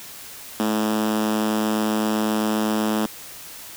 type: tone with high-pass filter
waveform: 5% pulse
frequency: 107.7 Hz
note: A2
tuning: 37 cents flat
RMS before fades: -22 dBFS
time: 0.6-3.06 s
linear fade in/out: 0 ms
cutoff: 240 Hz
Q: 9.4
effects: white hiss -39 dBFS RMS until 3.76 s